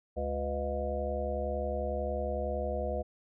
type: harmonic tone with a mistuned harmonic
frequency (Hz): 71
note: C#2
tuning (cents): +42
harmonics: 1 / 3 / 5 / 7 / 9 / 10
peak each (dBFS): -35 / -42 / -43 / -36 / -36 / -40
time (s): 0.16-3.03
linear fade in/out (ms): 20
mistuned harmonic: 9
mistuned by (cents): -55
effects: none